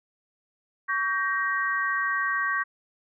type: chord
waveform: sine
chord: G diminished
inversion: second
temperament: just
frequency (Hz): 1128.9 / 1568 / 1881.6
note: Db6 / G6 / Bb6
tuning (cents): +31 / 0 / +16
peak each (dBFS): -28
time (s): 0.88-2.64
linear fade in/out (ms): 20
effects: none